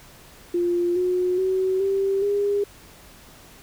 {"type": "tone with pitch steps", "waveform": "sine", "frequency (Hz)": [349.2, 362.6, 376.4, 390.8, 405.8], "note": ["F4", "F#4", "F#4", "G4", "G#4"], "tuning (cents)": [0, -35, 30, -5, -40], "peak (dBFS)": -19, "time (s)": [0.54, 2.64], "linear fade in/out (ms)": 5, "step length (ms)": 420, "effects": ["pink hiss -48 dBFS RMS until 3.62 s"]}